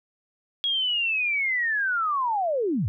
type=linear sweep; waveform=sine; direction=down; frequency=3322 to 79.1 Hz; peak=-22 dBFS; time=0.64-2.88 s; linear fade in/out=0 ms; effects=none